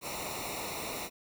pink noise with comb filter, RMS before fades -38 dBFS, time 0.01-1.1 s, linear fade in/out 50 ms, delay 0.62 ms, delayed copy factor -0.8, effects none

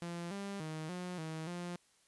sawtooth tone with pitch steps, 171.7 / 199 / 157 / 179.8 / 159.2 / 175.6 Hz, F3 / G3 / D#3 / F#3 / D#3 / F3, -29 / +26 / +16 / -49 / +40 / +10 cents, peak -36 dBFS, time 0.02-1.76 s, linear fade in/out 0 ms, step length 290 ms, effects white hiss -70 dBFS RMS until 2.07 s + resampled to 24000 Hz

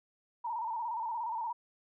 sine tone with vibrato, 921 Hz, A#5, 21 cents flat, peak -33 dBFS, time 0.44-1.53 s, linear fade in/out 10 ms, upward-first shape square, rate 17 Hz, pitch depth 66 cents each way, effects none

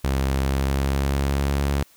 sawtooth tone with pitch glide, 67.3 to 70.24 Hz, C2 to C#2, +49 to +23 cents, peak -16 dBFS, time 0.04-1.83 s, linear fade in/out 5 ms, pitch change +74 cents, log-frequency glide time 0.34-1.67 s, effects white hiss -55 dBFS RMS until 1.96 s

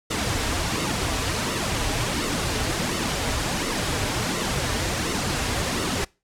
pink noise with flanger, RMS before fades -25 dBFS, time 0.1-6.05 s, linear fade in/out 10 ms, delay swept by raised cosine 1.2 to 5.8 ms, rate 1.4 Hz, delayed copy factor -0.6, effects noise-tail reverb RT60 0.3 s tail -25 dB re dry + low-pass 9000 Hz 12 dB/octave

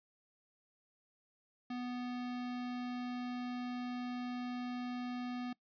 square tone, 246.9 Hz, B3, in tune, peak -39 dBFS, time 1.7-5.53 s, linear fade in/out 5 ms, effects noise-tail reverb RT60 0.1 s tail -22 dB re dry + resampled to 11025 Hz

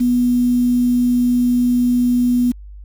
sine tone with quantisation, 245.3 Hz, B3, 12 cents flat, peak -12 dBFS, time 0-2.52 s, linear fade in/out 10 ms, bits 6, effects added 50 Hz sine -33 dBFS peak until 2.84 s

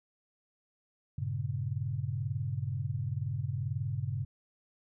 sine chord, G diminished, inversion none, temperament equal, 98 / 116.54 / 138.59 Hz, G2 / Bb2 / Db3, 0 / 0 / 0 cents, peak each -36 / -36 / -35 dBFS, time 1.18-4.25 s, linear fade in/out 5 ms, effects none

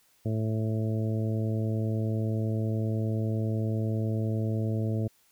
harmonic tone, 110 Hz, A2, in tune, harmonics 1 / 2 / 3 / 4 / 5 / 6, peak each -27 / -33 / -37 / -39 / -41 / -43 dBFS, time 0.25-5.08 s, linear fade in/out 10 ms, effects white hiss -65 dBFS RMS until 5.31 s

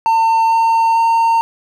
triangle tone with pitch steps, 903 / 908.8 / 914.5 Hz, A5 / A#5 / A#5, +45 / -44 / -33 cents, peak -8 dBFS, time 0.06-1.41 s, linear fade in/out 0 ms, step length 450 ms, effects none

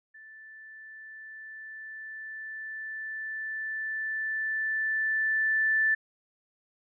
sine tone with level ramp, 1760 Hz, A6, in tune, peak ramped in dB -47 to -21 dBFS, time 0.14-5.95 s, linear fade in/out 10 ms, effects none

